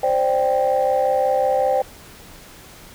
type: chord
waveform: sine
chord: C suspended second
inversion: none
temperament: just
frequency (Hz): 523.3 / 588.7 / 784.9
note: C5 / D5 / G5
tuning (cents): 0 / +4 / +2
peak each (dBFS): -18 / -21 / -19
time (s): 0.03-1.82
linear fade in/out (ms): 5
effects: tanh soft clip ceiling -9 dBFS + pink hiss -43 dBFS RMS until 2.94 s